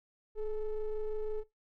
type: ring-modulated tone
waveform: triangle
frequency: 220 Hz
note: A3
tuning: in tune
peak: -26 dBFS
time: 0.35-1.44 s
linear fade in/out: 50 ms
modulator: 207 Hz
effects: noise-tail reverb RT60 0.2 s tail -20 dB re dry + tanh soft clip ceiling -25 dBFS